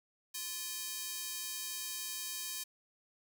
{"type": "tone with high-pass filter", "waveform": "square", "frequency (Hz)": 349.2, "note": "F4", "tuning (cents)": 0, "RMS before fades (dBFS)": -41, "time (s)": [0.34, 2.64], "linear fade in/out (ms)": 10, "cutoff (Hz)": 4800, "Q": 0.67, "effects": []}